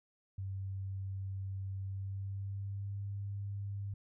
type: tone with pitch glide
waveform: sine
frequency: 96.6 to 100.06 Hz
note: G2 to G2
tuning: -25 to +36 cents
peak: -37 dBFS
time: 0.38-3.94 s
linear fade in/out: 5 ms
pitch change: +61 cents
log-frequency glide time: 1.81-3 s
effects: none